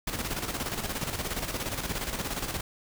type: noise with tremolo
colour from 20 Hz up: pink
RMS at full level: -31 dBFS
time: 0.07-2.61 s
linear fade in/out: 5 ms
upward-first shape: square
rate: 17 Hz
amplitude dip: 55%
effects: none